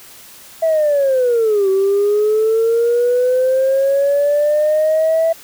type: linear two-way sweep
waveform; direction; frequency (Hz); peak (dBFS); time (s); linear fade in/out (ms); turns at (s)
sine; down then up; 659.3 to 381.4 to 659.3; -10; 0.62-5.33; 10; 1.69
effects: tanh soft clip ceiling -8 dBFS + white hiss -40 dBFS RMS until 5.43 s